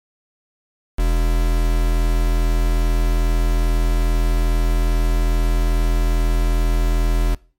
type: tone with quantisation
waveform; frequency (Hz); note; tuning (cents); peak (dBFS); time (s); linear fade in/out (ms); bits
triangle; 41.2; E1; 0; -12; 0.98-7.35; 10; 4
effects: noise-tail reverb RT60 0.4 s tail -23 dB re dry + MP3 64 kbps